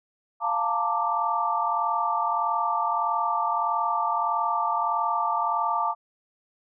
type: chord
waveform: sine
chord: Bb major seventh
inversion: second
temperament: equal with one note detuned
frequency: 698.5 / 880 / 921.6 / 1174.7 Hz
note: F5 / A5 / Bb5 / D6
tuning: 0 / 0 / -20 / 0 cents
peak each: -30 / -28 / -29 / -26 dBFS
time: 0.4-5.95 s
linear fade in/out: 50 ms
effects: none